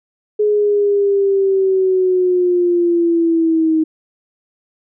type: linear sweep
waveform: sine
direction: down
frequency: 421.7 to 314.8 Hz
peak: -11 dBFS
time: 0.39-3.84 s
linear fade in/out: 10 ms
effects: none